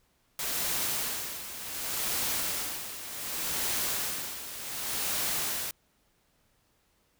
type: noise with tremolo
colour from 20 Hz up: white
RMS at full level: -30 dBFS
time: 0.39-5.71 s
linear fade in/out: 2 ms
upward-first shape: sine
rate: 0.67 Hz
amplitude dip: 70%
effects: pink hiss -70 dBFS RMS until 7.19 s